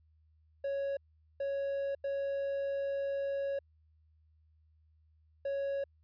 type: tone bursts at uneven times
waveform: triangle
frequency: 554.4 Hz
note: C#5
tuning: in tune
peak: -30 dBFS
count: 4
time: 0.64-0.97 / 1.4-1.95 / 2.04-3.59 / 5.45-5.84 s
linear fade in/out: 5 ms
effects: added 78 Hz sine -64 dBFS peak until 6.03 s + resampled to 11025 Hz